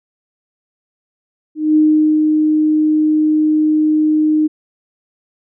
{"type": "tone with ADSR envelope", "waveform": "sine", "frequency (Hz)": 307.8, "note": "D#4", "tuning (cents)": -19, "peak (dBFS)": -7, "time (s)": [1.55, 4.48], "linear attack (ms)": 210, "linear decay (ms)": 430, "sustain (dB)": -3, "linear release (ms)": 20, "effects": []}